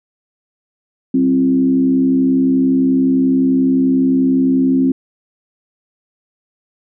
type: tone with frequency modulation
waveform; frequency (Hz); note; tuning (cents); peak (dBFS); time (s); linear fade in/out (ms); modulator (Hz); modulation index
sine; 264.2; C4; +17; -10; 1.14-4.92; 5; 71.5; 0.62
effects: none